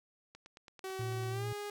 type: click train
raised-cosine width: 0.2 ms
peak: -35 dBFS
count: 9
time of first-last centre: 0.35-1.235 s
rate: 9.04 Hz
type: tone with pitch glide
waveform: sawtooth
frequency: 379.8 to 411.8 Hz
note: F#4 to G#4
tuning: +45 to -15 cents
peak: -35 dBFS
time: 0.84-1.7 s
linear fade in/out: 2 ms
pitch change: +140 cents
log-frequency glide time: 1.3-1.47 s
type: tone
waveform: triangle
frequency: 114.8 Hz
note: A#2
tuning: 26 cents flat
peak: -34 dBFS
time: 0.99-1.53 s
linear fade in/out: 5 ms
effects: none